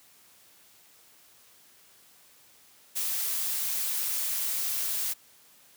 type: noise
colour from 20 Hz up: blue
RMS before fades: -30 dBFS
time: 2.95-5.14 s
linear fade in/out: 20 ms
effects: white hiss -58 dBFS RMS until 5.76 s + high-pass 80 Hz 12 dB/octave